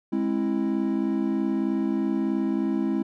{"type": "chord", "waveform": "triangle", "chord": "Ab augmented", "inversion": "none", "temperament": "equal with one note detuned", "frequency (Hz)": [207.7, 266.4, 329.6], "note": ["Ab3", "C4", "E4"], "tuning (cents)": [0, 31, 0], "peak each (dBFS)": -25, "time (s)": [0.12, 3.03], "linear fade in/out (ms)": 10, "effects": []}